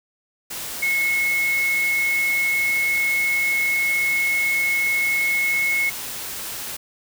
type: tone in noise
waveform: sine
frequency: 2181 Hz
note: C#7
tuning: 29 cents flat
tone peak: -18 dBFS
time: 0.82-5.9 s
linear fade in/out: 10 ms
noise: white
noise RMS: -31 dBFS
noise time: 0.5-6.77 s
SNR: +10 dB
effects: none